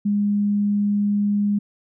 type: tone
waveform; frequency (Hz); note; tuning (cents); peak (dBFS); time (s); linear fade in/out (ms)
sine; 204.8; G#3; -24; -17; 0.05-1.59; 10
effects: none